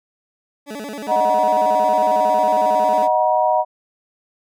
20% pulse tone with vibrato, 248.4 Hz, B3, 10 cents sharp, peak -23 dBFS, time 0.66-3.09 s, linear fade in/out 50 ms, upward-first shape square, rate 11 Hz, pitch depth 250 cents each way
sine chord, D# minor, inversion none, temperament equal with one note detuned, 622.3 / 740 / 955.8 Hz, D#5 / F#5 / A#5, 0 / 0 / +43 cents, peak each -18 dBFS, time 1.07-3.65 s, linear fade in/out 50 ms
effects none

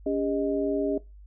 sine tone cluster, 280.9 / 403.7 / 621 Hz, C#4 / G#4 / D#5, +23 / -49 / -3 cents, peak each -27 / -28 / -30 dBFS, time 0.06-0.98 s, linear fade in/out 5 ms, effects noise-tail reverb RT60 0.2 s tail -18 dB re dry + added 50 Hz sine -45 dBFS peak until 1.26 s

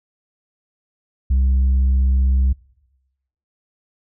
sine tone, 65.41 Hz, C2, in tune, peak -10 dBFS, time 1.3-2.53 s, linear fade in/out 10 ms, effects noise-tail reverb RT60 1.0 s tail -26 dB re dry + tanh soft clip ceiling -12 dBFS

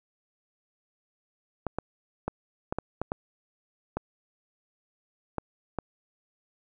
clicks, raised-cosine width 1 ms, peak -15 dBFS, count 10, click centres 1.667 / 1.786 / 2.28 / 2.725 / 2.786 / 3.016 / 3.119 / 3.97 / 5.383 / 5.787 s, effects none

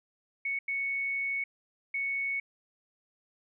sine tone bursts at uneven times, 2217 Hz, C#7, in tune, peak -29 dBFS, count 3, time 0.45-0.59 / 0.68-1.44 / 1.94-2.4 s, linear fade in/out 5 ms, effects none

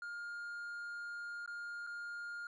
triangle tone with dropouts, 1413 Hz, F6, 20 cents sharp, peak -40 dBFS, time 0.02-2.47 s, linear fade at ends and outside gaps 2 ms, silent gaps 1.461-1.476 / 1.867-1.871 s, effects resampled to 24000 Hz

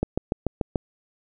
click train, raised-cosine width 2 ms, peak -9 dBFS, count 6, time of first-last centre 0.03-0.758 s, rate 6.87 Hz, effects none

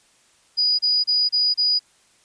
sine tone bursts, 4921 Hz, D#8, 20 cents flat, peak -16 dBFS, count 5, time 0.57-1.794 s, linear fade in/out 20 ms, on 220 ms, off 31 ms, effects white hiss -58 dBFS RMS until 2.24 s + resampled to 22050 Hz

